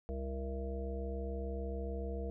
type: harmonic tone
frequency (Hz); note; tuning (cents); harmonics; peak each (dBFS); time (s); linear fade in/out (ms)
66.8; C2; +36; 1 / 3 / 5 / 7 / 9 / 10; -38 / -46 / -49 / -43 / -56 / -48; 0.09-2.3; 0
effects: none